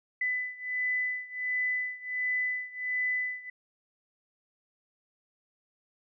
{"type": "beating tone pair", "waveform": "sine", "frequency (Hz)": [2000, 2001.4], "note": ["B6", "B6"], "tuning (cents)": [21, 23], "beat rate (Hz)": 1.4, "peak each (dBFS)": [-31, -33], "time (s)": [0.21, 3.5], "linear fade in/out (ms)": 5, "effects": []}